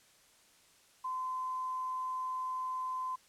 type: tone with quantisation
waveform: sine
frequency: 1027 Hz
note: C6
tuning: 33 cents flat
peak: -34 dBFS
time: 1.04-3.16 s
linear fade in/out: 10 ms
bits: 10
effects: white hiss -64 dBFS RMS until 3.28 s + low-pass 10000 Hz 12 dB/octave

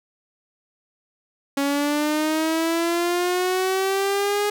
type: linear sweep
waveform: sawtooth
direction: up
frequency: 277.2 to 415.3 Hz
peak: -16 dBFS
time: 1.57-4.5 s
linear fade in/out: 5 ms
effects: none

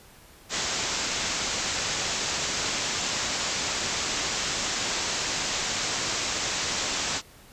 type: low-pass noise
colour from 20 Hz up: white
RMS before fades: -29 dBFS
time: 0.49-7.22 s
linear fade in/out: 50 ms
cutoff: 7600 Hz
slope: 96 dB/octave
effects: pink hiss -52 dBFS RMS until 7.52 s + resampled to 32000 Hz

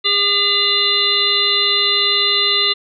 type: harmonic tone with a mistuned harmonic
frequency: 404.7 Hz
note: G#4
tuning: 45 cents flat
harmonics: 1 / 3 / 5 / 7 / 9 / 10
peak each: -26 / -25 / -23 / -21 / -17 / -17 dBFS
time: 0.04-2.74 s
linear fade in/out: 20 ms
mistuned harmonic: 9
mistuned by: -35 cents
effects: none

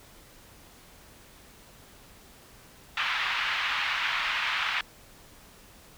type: band-pass noise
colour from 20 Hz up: white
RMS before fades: -29 dBFS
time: 2.97-4.81 s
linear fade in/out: 2 ms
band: 1000 to 3000 Hz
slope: 24 dB/octave
effects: pink hiss -53 dBFS RMS until 5.97 s

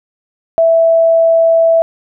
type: tone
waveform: sine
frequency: 659.3 Hz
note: E5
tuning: in tune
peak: -6 dBFS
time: 0.58-1.82 s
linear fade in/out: 0 ms
effects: none

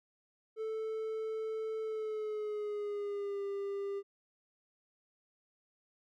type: tone with pitch glide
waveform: triangle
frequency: 440 to 398.8 Hz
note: A4 to G4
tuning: 0 to +30 cents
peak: -33 dBFS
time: 0.56-4.03 s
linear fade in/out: 50 ms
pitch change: -170 cents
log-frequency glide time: 1.81-3.43 s
effects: none

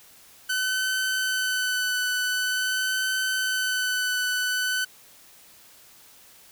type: tone with vibrato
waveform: sawtooth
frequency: 1510 Hz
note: F#6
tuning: 35 cents sharp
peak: -20 dBFS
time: 0.49-4.85 s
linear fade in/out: 10 ms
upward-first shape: sine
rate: 0.46 Hz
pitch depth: 16 cents each way
effects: white hiss -52 dBFS RMS until 6.51 s

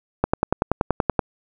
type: click train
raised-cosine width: 1 ms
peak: -3 dBFS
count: 11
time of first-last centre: 0.24-1.192 s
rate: 10.5 Hz
effects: none

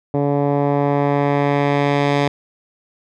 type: tone with low-pass filter sweep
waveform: 10% pulse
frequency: 142.9 Hz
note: D3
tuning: 47 cents flat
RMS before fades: -17 dBFS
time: 0.14-2.28 s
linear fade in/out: 2 ms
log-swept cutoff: 590 to 4100 Hz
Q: 0.84
effects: none

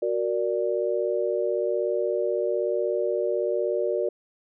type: chord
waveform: sine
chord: Gb augmented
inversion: none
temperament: equal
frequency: 370 / 466.2 / 587.3 Hz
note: Gb4 / Bb4 / D5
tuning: 0 / 0 / 0 cents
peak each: -27 dBFS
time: 0.02-4.09 s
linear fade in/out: 5 ms
effects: none

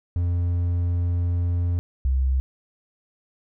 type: tone pair in turn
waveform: triangle / sine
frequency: 87.31 / 65.58 Hz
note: F2 / C2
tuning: 0 / +5 cents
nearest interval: perfect fourth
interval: 495 cents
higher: first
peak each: -18 dBFS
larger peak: neither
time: 0.16-1.79 / 2.05-2.4 s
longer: first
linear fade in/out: 0 ms
effects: none

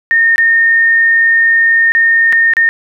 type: tone with dropouts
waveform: sine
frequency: 1831 Hz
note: A#6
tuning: 32 cents flat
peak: -6 dBFS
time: 0.11-2.69 s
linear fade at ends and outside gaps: 0 ms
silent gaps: 0.359-0.381 / 1.92-1.95 / 2.325-2.329 / 2.536-2.568 s
effects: none

